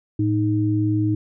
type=tone pair together; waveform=sine; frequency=110 / 311.4 Hz; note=A2 / D#4; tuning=0 / +2 cents; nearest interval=octave + tritone; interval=1802 cents; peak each=-20 dBFS; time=0.19-1.15 s; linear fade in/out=5 ms; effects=none